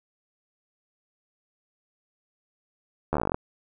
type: slowing click train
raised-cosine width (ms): 1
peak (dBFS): -11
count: 13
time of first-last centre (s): 3.13-3.345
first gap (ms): 12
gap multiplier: 1.07
effects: none